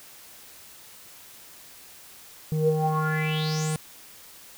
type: tone with low-pass filter sweep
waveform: square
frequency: 155.56 Hz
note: D#3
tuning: in tune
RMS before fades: -25 dBFS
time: 2.52-3.76 s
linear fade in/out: 0 ms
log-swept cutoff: 310 to 9700 Hz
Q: 7.5
effects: white hiss -48 dBFS RMS until 4.57 s